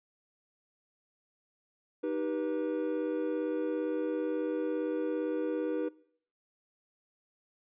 triangle chord, Eb augmented, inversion none, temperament just, 311.1 / 388.9 / 486.1 Hz, Eb4 / G4 / B4, 0 / -14 / -28 cents, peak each -32 / -35 / -32 dBFS, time 2.03-5.89 s, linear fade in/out 10 ms, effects noise-tail reverb RT60 0.6 s tail -21 dB re dry + resampled to 8000 Hz

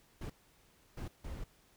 brown noise bursts at uneven times, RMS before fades -42 dBFS, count 3, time 0.21-0.3 / 0.97-1.08 / 1.24-1.44 s, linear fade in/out 5 ms, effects pink hiss -67 dBFS RMS until 1.76 s

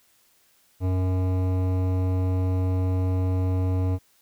sine tone with hard clipping, 92.5 Hz, F#2, in tune, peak -23 dBFS, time 0.8-3.99 s, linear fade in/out 50 ms, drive 15 dB, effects white hiss -62 dBFS RMS until 4.21 s

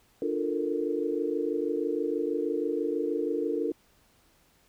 sine chord, Bb major seventh, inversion first, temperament equal with one note detuned, 297.1 / 349.2 / 440 / 466.2 Hz, D4 / F4 / A4 / Bb4, +20 / 0 / 0 / 0 cents, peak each -32 dBFS, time 0.22-3.72 s, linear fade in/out 2 ms, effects pink hiss -64 dBFS RMS until 4.68 s

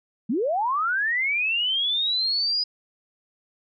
sine linear sweep, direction up, 191.2 to 4978 Hz, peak -21 dBFS, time 0.29-2.64 s, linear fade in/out 10 ms, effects none

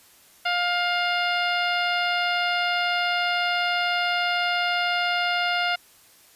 harmonic tone, 706 Hz, F5, 19 cents sharp, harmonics 1 / 2 / 3 / 4 / 5 / 6 / 7, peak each -26 / -26 / -29 / -29 / -35 / -37 / -38 dBFS, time 0.45-5.76 s, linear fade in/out 10 ms, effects white hiss -54 dBFS RMS until 6.35 s + resampled to 32000 Hz

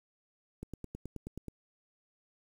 click train, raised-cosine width 3 ms, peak -28 dBFS, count 9, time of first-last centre 0.63-1.483 s, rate 9.38 Hz, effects 9-bit

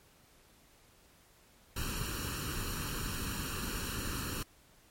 pink noise with comb filter, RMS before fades -37 dBFS, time 1.76-4.43 s, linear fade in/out 5 ms, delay 0.71 ms, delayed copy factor +0.8, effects pink hiss -63 dBFS RMS until 4.9 s + MP3 64 kbps

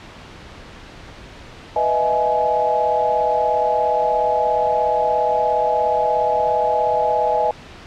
sine chord, E major seventh, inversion second, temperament equal with one note detuned, 493.9 / 622.3 / 659.3 / 842.2 Hz, B4 / D#5 / E5 / G#5, 0 / 0 / 0 / +24 cents, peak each -23 / -21 / -24 / -18 dBFS, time 1.76-7.51 s, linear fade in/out 2 ms, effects pink hiss -39 dBFS RMS until 7.86 s + low-pass 4000 Hz 12 dB/octave

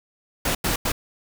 pink noise bursts at uneven times, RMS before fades -23 dBFS, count 3, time 0.45-0.55 / 0.64-0.76 / 0.85-0.92 s, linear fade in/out 5 ms, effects none

